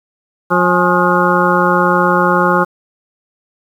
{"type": "harmonic tone with a mistuned harmonic", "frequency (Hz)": 178.4, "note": "F3", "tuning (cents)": 37, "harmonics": [1, 2, 3, 5, 6, 7, 8], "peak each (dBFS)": [-17, -17, -17, -17, -17, -17, -17], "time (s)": [0.5, 2.65], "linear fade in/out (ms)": 20, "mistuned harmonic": 5, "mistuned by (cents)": -92, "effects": ["7-bit"]}